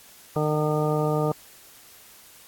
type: harmonic tone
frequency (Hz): 152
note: D#3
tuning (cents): -40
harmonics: 1 / 2 / 3 / 4 / 5 / 6 / 8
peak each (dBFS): -25 / -30 / -26 / -29 / -32 / -35 / -33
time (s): 0.36-1.32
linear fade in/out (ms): 2
effects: white hiss -50 dBFS RMS until 2.47 s + AAC 64 kbps